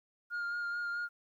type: tone with vibrato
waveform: sine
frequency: 1413 Hz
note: F6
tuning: 20 cents sharp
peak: -31 dBFS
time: 0.3-1.09 s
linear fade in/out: 50 ms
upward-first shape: sine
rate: 4.6 Hz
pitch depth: 18 cents each way
effects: tanh soft clip ceiling -33 dBFS + 12-bit